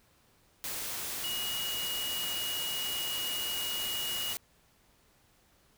sine tone in noise, 2894 Hz, F#7, 39 cents flat, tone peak -34 dBFS, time 1.24-4.33 s, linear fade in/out 0 ms, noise white, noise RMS -37 dBFS, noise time 0.64-4.37 s, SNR 0 dB, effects pink hiss -66 dBFS RMS until 5.77 s

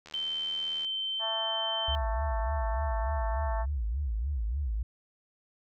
click train, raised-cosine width 0.2 ms, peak -30 dBFS, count 62, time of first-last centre 0.06-0.847 s, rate 77.5 Hz
sine tone, 3099 Hz, G7, 21 cents flat, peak -30 dBFS, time 0.14-1.95 s, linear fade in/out 0 ms
harmonic tone, 222.1 Hz, A3, 16 cents sharp, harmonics 3 / 4 / 5 / 6 / 7 / 8, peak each -36 / -36 / -42 / -48 / -50 / -47 dBFS, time 1.19-3.66 s, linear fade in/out 50 ms
sine tone with vibrato, 62.4 Hz, B1, 19 cents sharp, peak -28 dBFS, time 1.88-4.83 s, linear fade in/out 5 ms, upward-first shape sine, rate 3.4 Hz, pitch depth 290 cents each way
effects none

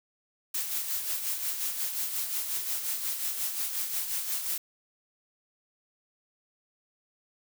blue noise with tremolo, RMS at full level -30 dBFS, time 0.54-4.58 s, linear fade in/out 5 ms, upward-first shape sine, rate 5.6 Hz, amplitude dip 50%, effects none

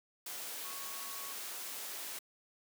sine tone in noise, 1108.7 Hz, C#6, in tune, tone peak -50 dBFS, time 0.64-1.33 s, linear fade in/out 5 ms, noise white, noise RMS -43 dBFS, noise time 0.26-2.19 s, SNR -10 dB, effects high-pass 300 Hz 12 dB/octave

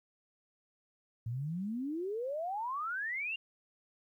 sine exponential sweep, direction up, 110 to 2840 Hz, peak -34 dBFS, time 1.26-3.36 s, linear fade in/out 5 ms, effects 12-bit

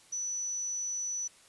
sine tone, 5950 Hz, F#8, 9 cents sharp, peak -32 dBFS, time 0.12-1.28 s, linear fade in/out 10 ms, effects white hiss -59 dBFS RMS until 1.48 s + resampled to 24000 Hz

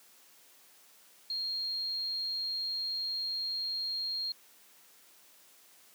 sine tone, 4230 Hz, C8, 18 cents sharp, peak -32 dBFS, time 1.3-4.32 s, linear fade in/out 2 ms, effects white hiss -60 dBFS RMS until 5.94 s + high-pass 200 Hz 12 dB/octave

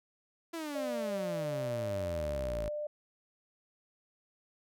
sawtooth exponential sweep, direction down, 340 to 51.91 Hz, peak -33 dBFS, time 0.53-2.69 s, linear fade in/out 10 ms
sine tone, 597 Hz, D5, 28 cents sharp, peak -34 dBFS, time 0.75-2.87 s, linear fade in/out 5 ms
effects none

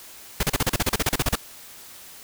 pink noise bursts, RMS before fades -21 dBFS, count 15, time 0.4-1.356 s, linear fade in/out 5 ms, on 32 ms, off 34 ms, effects white hiss -44 dBFS RMS until 2.23 s

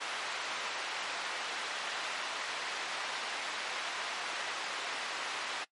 pink band-pass noise, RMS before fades -38 dBFS, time 0-5.65 s, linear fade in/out 20 ms, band 860 to 4000 Hz, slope 12 dB/octave, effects noise-tail reverb RT60 0.1 s tail -21 dB re dry + MP3 48 kbps

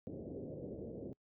white low-pass noise, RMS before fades -45 dBFS, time 0.07-1.13 s, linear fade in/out 0 ms, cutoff 540 Hz, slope 48 dB/octave, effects noise-tail reverb RT60 0.1 s tail -26 dB re dry + high-pass 80 Hz 12 dB/octave

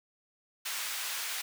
pink high-pass noise, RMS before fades -36 dBFS, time 0.65-1.42 s, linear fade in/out 10 ms, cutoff 1600 Hz, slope 12 dB/octave, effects none

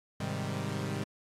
sawtooth chord, Ab major seventh, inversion none, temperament equal, 103.83 / 130.81 / 155.56 / 196 Hz, Ab2 / C3 / Eb3 / G3, 0 / 0 / 0 / 0 cents, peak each -34 dBFS, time 0.2-1.04 s, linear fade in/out 5 ms, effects low-pass 10000 Hz 12 dB/octave + AAC 64 kbps

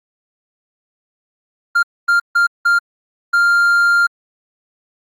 triangle tone bursts at uneven times, 1396.9 Hz, F6, in tune, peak -8 dBFS, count 5, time 1.75-1.83 / 2.08-2.2 / 2.35-2.47 / 2.65-2.79 / 3.33-4.07 s, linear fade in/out 10 ms, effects Opus 48 kbps

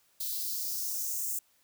violet noise with high-pass filter sweep, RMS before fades -34 dBFS, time 0.2-1.39 s, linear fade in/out 5 ms, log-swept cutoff 3900 to 7400 Hz, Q 3, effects white hiss -68 dBFS RMS until 1.63 s

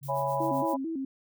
sine tone, 138.1 Hz, C#3, 6 cents flat, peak -36 dBFS, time 0.01-0.66 s, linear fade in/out 50 ms
violet noise with tremolo, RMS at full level -46 dBFS, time 0.03-0.74 s, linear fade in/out 0 ms, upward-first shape sine, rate 7.8 Hz, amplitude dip 80%
sine chord, C# minor seventh, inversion none, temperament equal, 554.4 / 659.3 / 830.6 / 987.8 Hz, C#5 / E5 / G#5 / B5, 0 / 0 / 0 / 0 cents, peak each -31 / -36 / -32 / -31 dBFS, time 0.08-0.77 s, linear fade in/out 20 ms
sine tone with vibrato, 295.9 Hz, D4, 13 cents sharp, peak -30 dBFS, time 0.4-1.05 s, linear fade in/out 5 ms, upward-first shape square, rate 4.5 Hz, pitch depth 170 cents each way
effects none

